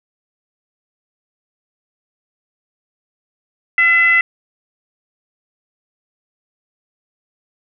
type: tone with frequency modulation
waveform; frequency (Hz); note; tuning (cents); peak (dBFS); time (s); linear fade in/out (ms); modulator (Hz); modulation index
sine; 2020; B6; +39; -9; 3.78-4.21; 2; 643; 0.52
effects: none